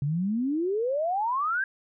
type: exponential sweep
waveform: sine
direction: up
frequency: 135.6 to 1629 Hz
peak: -24 dBFS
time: 0.02-1.64 s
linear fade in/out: 2 ms
effects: none